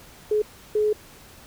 sine tone bursts at uneven times, 424 Hz, G#4, 36 cents sharp, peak -18 dBFS, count 2, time 0.31-0.42 / 0.75-0.93 s, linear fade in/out 5 ms, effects pink hiss -48 dBFS RMS until 1.46 s

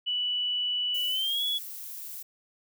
sine tone with pitch glide, 2960 to 3381 Hz, F#7 to G#7, 0 to +30 cents, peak -26 dBFS, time 0.06-1.59 s, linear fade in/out 20 ms, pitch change +230 cents, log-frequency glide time 1.08-1.43 s
violet noise, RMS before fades -40 dBFS, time 0.94-2.23 s, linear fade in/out 10 ms
effects none

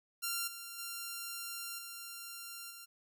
5% pulse tone with level steps, 1382 Hz, F6, 19 cents flat, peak -23 / -33 / -29 / -33 / -37 dBFS, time 0.22-2.86 s, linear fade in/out 20 ms, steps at 0.47 / 0.78 / 1.78 / 2.7 s, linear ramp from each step 10 ms, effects none

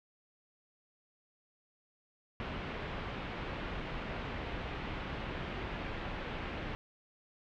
pink low-pass noise, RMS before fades -40 dBFS, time 2.4-6.75 s, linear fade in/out 0 ms, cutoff 3100 Hz, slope 24 dB/octave, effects none

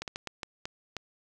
slowing click train, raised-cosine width 0.2 ms, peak -18 dBFS, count 7, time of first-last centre 0.02-0.967 s, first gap 58 ms, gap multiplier 1.4, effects none

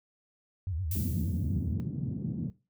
sine tone with vibrato, 85.9 Hz, F2, 28 cents flat, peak -30 dBFS, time 0.67-1.8 s, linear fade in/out 0 ms, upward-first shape sine, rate 8.5 Hz, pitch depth 220 cents each way
violet noise with exponential decay, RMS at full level -35 dBFS, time 0.91-1.74 s, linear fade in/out 5 ms, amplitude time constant 180 ms
white band-pass noise, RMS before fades -34 dBFS, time 0.95-2.5 s, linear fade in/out 0 ms, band 100 to 210 Hz, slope 24 dB/octave
effects noise-tail reverb RT60 0.3 s tail -18 dB re dry

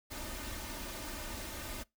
pink noise with comb filter, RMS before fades -42 dBFS, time 0.1-1.84 s, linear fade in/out 20 ms, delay 3.3 ms, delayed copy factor +0.75, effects noise-tail reverb RT60 0.2 s tail -24 dB re dry

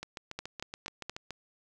two click trains, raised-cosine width 0.2 ms, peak -22 / -19 dBFS, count 10 / 4, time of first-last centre 0.03-1.307 / 0.39-1.096 s, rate 7.05 / 4.25 Hz, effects none

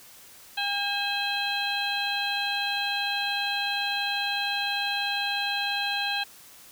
harmonic tone with a mistuned harmonic, 807 Hz, G#5, 50 cents flat, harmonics 1 / 2 / 3 / 4 / 5, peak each -32 / -32 / -32 / -32 / -32 dBFS, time 0.57-6.24 s, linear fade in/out 10 ms, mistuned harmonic 3, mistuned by +110 cents, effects white hiss -50 dBFS RMS until 6.71 s

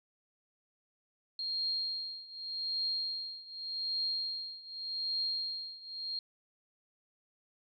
sine tone with tremolo, 4227 Hz, C8, 17 cents sharp, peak -30 dBFS, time 1.39-6.19 s, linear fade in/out 2 ms, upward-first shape triangle, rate 0.85 Hz, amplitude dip 90%, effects none

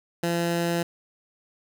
15% pulse tone, 170.6 Hz, F3, 40 cents flat, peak -17 dBFS, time 0.23-0.83 s, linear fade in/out 5 ms, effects none

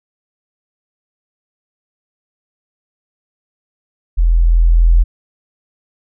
sine tone with level ramp, 41.91 Hz, E1, 29 cents sharp, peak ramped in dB -8 to -5 dBFS, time 4.17-5.04 s, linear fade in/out 20 ms, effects none

